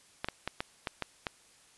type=clicks; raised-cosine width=0.3 ms; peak=-16 dBFS; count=7; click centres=0.245 / 0.286 / 0.476 / 0.605 / 0.872 / 1.023 / 1.268 s; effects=white hiss -61 dBFS RMS until 1.77 s + resampled to 24000 Hz